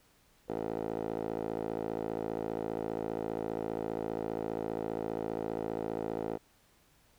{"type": "tone with band-pass filter", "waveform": "10% pulse", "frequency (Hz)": 55, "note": "A1", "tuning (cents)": 0, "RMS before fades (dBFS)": -36, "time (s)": [0.48, 6.38], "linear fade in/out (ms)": 20, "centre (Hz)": 510, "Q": 5.3, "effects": ["pink hiss -66 dBFS RMS until 7.18 s"]}